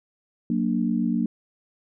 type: chord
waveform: sine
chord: Gb augmented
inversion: none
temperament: equal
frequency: 185 / 233.1 / 293.7 Hz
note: Gb3 / Bb3 / D4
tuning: 0 / 0 / 0 cents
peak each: -26 / -23 / -28 dBFS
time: 0.5-1.26 s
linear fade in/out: 2 ms
effects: none